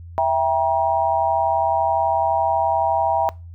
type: chord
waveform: sine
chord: E diminished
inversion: none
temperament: just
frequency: 659.3 / 791.1 / 949.3 Hz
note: E5 / G5 / Bb5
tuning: 0 / +16 / +31 cents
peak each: -20 dBFS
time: 0.18-3.29 s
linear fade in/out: 0 ms
effects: noise-tail reverb RT60 0.3 s tail -23 dB re dry + added 85 Hz sine -35 dBFS peak until 3.54 s